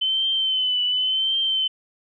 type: tone with vibrato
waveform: sine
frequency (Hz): 3056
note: G7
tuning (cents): -45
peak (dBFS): -19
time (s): 0.01-1.68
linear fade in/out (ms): 10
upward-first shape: triangle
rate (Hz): 0.91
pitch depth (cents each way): 55
effects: none